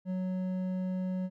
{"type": "tone with hard clipping", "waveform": "triangle", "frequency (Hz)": 185, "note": "F#3", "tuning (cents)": 0, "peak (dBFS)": -32, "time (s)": [0.05, 1.3], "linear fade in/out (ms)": 50, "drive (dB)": 10, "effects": []}